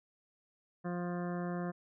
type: harmonic tone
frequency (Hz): 176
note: F3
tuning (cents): +14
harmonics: 1 / 2 / 3 / 4 / 6 / 7 / 8 / 9 / 10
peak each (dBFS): -36 / -42 / -45 / -45 / -49 / -52 / -54 / -54 / -54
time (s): 0.84-1.72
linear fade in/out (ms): 20
effects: none